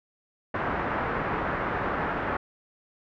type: low-pass noise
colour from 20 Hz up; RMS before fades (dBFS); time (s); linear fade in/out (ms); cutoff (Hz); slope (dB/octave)
white; -29; 0.54-2.37; 5; 1600; 24
effects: none